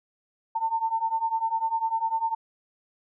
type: beating tone pair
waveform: sine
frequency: 894 / 904 Hz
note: A5 / A5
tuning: +27 / +47 cents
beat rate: 10 Hz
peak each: -28 / -26 dBFS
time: 0.55-2.35 s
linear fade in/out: 10 ms
effects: none